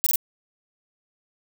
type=noise bursts; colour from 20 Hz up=violet; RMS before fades=-20 dBFS; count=3; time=0.04-0.158 s; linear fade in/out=0 ms; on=24 ms; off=23 ms; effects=none